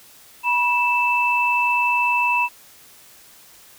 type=tone pair together; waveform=sine; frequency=969.4 / 2644 Hz; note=B5 / E7; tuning=-32 / +5 cents; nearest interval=octave + perfect fourth; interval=1737 cents; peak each=-19 dBFS; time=0.43-2.49 s; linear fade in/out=50 ms; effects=white hiss -48 dBFS RMS until 3.78 s